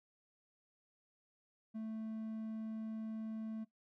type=tone; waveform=triangle; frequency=220.4 Hz; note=A3; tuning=3 cents sharp; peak=-38 dBFS; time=1.74-3.65 s; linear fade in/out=20 ms; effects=noise-tail reverb RT60 0.1 s tail -17 dB re dry